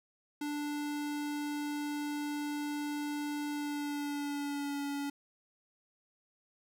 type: tone with pitch glide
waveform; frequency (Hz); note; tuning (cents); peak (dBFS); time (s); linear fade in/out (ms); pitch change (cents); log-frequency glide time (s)
square; 293.7 to 283.7; D4 to C#4; 0 to +40; -35; 0.41-5.1; 5; -60; 3.51-4.83
effects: none